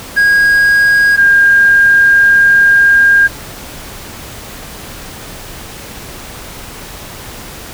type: tone pair in turn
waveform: triangle / sine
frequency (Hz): 1638 / 1610.8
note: G#6 / G6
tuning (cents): -24 / +47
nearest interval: unison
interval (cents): 29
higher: first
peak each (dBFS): -4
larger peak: neither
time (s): 0.16-1.17 / 1.17-3.28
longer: second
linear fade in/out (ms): 20
effects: pink hiss -29 dBFS RMS until 7.73 s